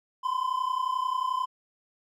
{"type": "tone pair together", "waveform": "triangle", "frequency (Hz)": [1007.7, 1039], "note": ["B5", "C6"], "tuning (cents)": [35, -12], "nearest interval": "minor second", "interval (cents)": 53, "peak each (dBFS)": -27, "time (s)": [0.23, 1.46], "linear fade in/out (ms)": 20, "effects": []}